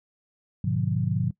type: chord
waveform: sine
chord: G# diminished seventh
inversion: none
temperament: just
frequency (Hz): 103.83 / 124.59 / 149.51 / 179.41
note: G#2 / B2 / D3 / F3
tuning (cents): 0 / +16 / +31 / +47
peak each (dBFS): -28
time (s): 0.64-1.31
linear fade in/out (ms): 5
effects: noise-tail reverb RT60 0.1 s tail -21 dB re dry